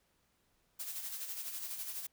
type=noise with tremolo; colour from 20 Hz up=blue; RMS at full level=-40 dBFS; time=0.79-2.07 s; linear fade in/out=10 ms; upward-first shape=sine; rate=12 Hz; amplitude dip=50%; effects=pink hiss -75 dBFS RMS until 2.12 s